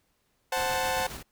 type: chord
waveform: sawtooth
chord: F# diminished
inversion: second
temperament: equal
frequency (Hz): 523.3 / 740 / 880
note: C5 / F#5 / A5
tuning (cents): 0 / 0 / 0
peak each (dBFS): -27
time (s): 0.52-1.07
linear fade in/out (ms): 5
type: noise with tremolo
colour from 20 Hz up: pink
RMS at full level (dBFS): -39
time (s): 0.56-1.23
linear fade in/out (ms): 10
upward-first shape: square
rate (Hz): 7.4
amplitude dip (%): 40
effects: pink hiss -72 dBFS RMS until 1.31 s